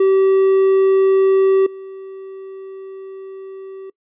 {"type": "tone with level steps", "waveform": "triangle", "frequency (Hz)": 385, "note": "G4", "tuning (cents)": -31, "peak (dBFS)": [-8, -28], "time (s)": [0, 3.9], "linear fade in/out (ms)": 5, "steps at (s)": 1.66, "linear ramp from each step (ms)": 5, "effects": ["noise-tail reverb RT60 0.1 s tail -23 dB re dry", "resampled to 8000 Hz"]}